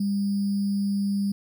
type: tone with sample-and-hold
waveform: sine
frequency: 199.8 Hz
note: G3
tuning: 33 cents sharp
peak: -22 dBFS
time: 0-1.32 s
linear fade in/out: 5 ms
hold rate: 4900 Hz
effects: none